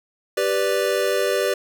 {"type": "chord", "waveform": "square", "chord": "G major", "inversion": "none", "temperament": "equal", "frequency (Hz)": [392, 493.9, 587.3], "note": ["G4", "B4", "D5"], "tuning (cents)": [0, 0, 0], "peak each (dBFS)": -24, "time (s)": [0.37, 1.54], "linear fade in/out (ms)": 5, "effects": []}